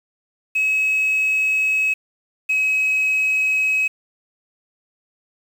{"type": "tone pair in turn", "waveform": "sine", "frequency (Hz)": [2565, 2553], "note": ["E7", "D#7"], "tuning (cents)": [-48, 44], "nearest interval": "unison", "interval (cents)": 8, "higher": "first", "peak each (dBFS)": -14, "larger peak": "neither", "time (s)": [[0.55, 1.94], [2.49, 3.88]], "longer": "neither", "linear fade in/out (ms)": 10, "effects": ["tanh soft clip ceiling -14 dBFS", "7-bit"]}